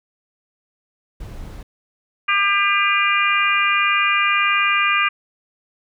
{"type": "noise", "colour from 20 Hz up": "brown", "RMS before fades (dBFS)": -33, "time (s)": [1.2, 1.63], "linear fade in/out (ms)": 5}
{"type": "harmonic tone", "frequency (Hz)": 400.1, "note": "G4", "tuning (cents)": 35, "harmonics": [3, 4, 5, 6, 7], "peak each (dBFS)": [-19, -23, -24, -19, -24], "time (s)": [2.28, 5.09], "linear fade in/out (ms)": 10}
{"effects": []}